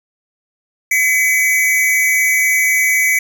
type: tone pair together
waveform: square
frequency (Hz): 2023 / 2266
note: B6 / C#7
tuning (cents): +41 / +37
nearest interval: major second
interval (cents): 196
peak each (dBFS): -15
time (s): 0.91-3.19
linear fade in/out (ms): 5
effects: 7-bit